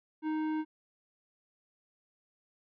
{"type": "tone with tanh clipping", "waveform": "sine", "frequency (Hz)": 311.1, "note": "D#4", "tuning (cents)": 0, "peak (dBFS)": -32, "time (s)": [0.22, 0.65], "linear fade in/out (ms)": 50, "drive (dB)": 13, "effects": []}